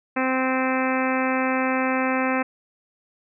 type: harmonic tone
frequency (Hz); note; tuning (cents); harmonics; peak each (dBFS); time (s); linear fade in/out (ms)
260; C4; -11; 1 / 2 / 3 / 4 / 5 / 6 / 7 / 8 / 9 / 10; -24 / -27 / -29 / -30 / -31 / -32 / -32 / -33 / -34 / -34; 0.16-2.43; 10
effects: none